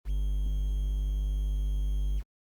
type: tone with quantisation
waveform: triangle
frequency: 49.77 Hz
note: G1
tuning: 27 cents sharp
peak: -24 dBFS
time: 0.05-2.23 s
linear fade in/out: 50 ms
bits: 9
effects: Opus 24 kbps